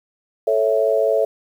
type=chord; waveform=sine; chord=A major; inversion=none; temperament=equal; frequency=440 / 554.4 / 659.3 Hz; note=A4 / C#5 / E5; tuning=0 / 0 / 0 cents; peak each=-19 dBFS; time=0.47-1.25 s; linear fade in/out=5 ms; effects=8-bit